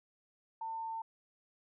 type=tone; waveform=sine; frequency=899 Hz; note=A5; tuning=37 cents sharp; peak=-37 dBFS; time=0.61-1.02 s; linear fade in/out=5 ms; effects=none